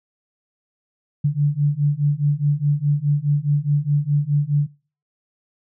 sine beating tone pair, 143.2 / 148 Hz, D3 / D3, -43 / +14 cents, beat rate 4.8 Hz, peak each -19 dBFS, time 1.24-4.67 s, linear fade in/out 10 ms, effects noise-tail reverb RT60 0.4 s tail -23 dB re dry

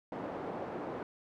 pink band-pass noise, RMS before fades -40 dBFS, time 0.12-1.03 s, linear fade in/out 2 ms, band 270 to 820 Hz, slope 12 dB/octave, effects none

